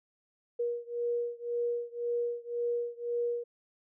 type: beating tone pair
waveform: sine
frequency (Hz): 475.8 / 477.7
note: A#4 / A#4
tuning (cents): +35 / +42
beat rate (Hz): 1.9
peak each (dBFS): -33 / -34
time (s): 0.59-3.44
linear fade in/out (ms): 10
effects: none